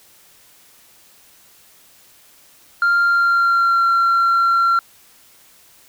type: tone with pitch glide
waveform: sine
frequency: 1394 to 1367.7 Hz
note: F6 to F6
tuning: -4 to -37 cents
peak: -10 dBFS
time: 2.82-4.79 s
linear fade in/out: 2 ms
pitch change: -33 cents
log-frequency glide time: 3.02-3.86 s
effects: tanh soft clip ceiling -11 dBFS + white hiss -50 dBFS RMS until 5.88 s